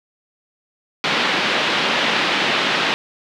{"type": "band-pass noise", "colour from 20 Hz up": "white", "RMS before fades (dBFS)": -19, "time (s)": [1.04, 2.94], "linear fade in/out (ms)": 0, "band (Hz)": [160, 3600], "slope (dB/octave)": 24, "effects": []}